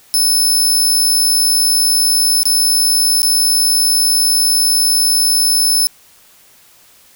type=tone with dropouts; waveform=20% pulse; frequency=5260 Hz; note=E8; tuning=5 cents flat; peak=-5 dBFS; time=0.14-5.87 s; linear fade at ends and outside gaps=0 ms; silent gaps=2.431-2.455 / 3.219-3.23 s; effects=white hiss -47 dBFS RMS until 7.15 s